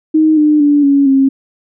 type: tone with pitch steps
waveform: sine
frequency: 312.8 / 301.4 / 290.5 / 280 / 269.8 Hz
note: D#4 / D4 / D4 / C#4 / C#4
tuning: +9 / +45 / -19 / +18 / -47 cents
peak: -6 dBFS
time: 0.14-1.29 s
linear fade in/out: 10 ms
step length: 230 ms
effects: none